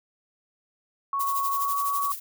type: tone with pitch glide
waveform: sine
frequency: 1108.7 to 1126.8 Hz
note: C#6 to C#6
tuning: 0 to +28 cents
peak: -24 dBFS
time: 1.13-2.12 s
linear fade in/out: 2 ms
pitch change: +28 cents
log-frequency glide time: 1.5-1.72 s
type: noise with tremolo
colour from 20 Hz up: violet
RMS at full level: -30 dBFS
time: 1.19-2.2 s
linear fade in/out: 20 ms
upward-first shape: sine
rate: 12 Hz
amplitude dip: 70%
effects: none